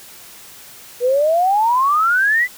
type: exponential sweep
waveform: sine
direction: up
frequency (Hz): 475.7 to 2035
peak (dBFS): -12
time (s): 1-2.48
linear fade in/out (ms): 50
effects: white hiss -40 dBFS RMS until 2.57 s